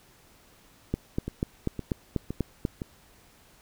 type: two click trains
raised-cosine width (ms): 3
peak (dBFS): -13 / -19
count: 8 / 4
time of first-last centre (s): 0.94-2.651 / 1.28-2.818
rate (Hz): 4.09 / 1.95
effects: pink hiss -58 dBFS RMS until 3.61 s